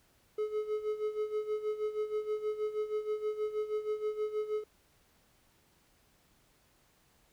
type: tone with tremolo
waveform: triangle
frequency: 426.5 Hz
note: G#4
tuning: 46 cents sharp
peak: -27 dBFS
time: 0.38-4.64 s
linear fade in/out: 5 ms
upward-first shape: sine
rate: 6.3 Hz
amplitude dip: 75%
effects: pink hiss -68 dBFS RMS until 7.32 s